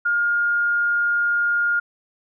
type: tone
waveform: sine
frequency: 1417 Hz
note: F6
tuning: 25 cents sharp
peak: -17 dBFS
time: 0.05-1.8 s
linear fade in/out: 10 ms
effects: none